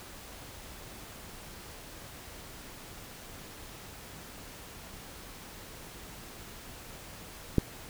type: click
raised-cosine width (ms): 3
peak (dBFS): -9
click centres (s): 7.583
effects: pink hiss -47 dBFS RMS until 7.89 s